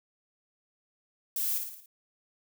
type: noise with echo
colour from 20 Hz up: violet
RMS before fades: -31 dBFS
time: 1.36-1.58 s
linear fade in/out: 2 ms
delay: 56 ms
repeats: 5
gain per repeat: -5 dB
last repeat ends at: 1.86 s
effects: none